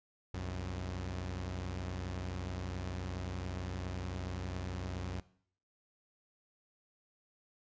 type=tone pair together; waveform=sawtooth; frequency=64.5 / 91.72 Hz; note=C2 / F#2; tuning=-24 / -15 cents; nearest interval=tritone; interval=609 cents; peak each=-39 / -35 dBFS; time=0.34-5.2 s; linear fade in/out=0 ms; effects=noise-tail reverb RT60 0.6 s tail -19 dB re dry + resampled to 16000 Hz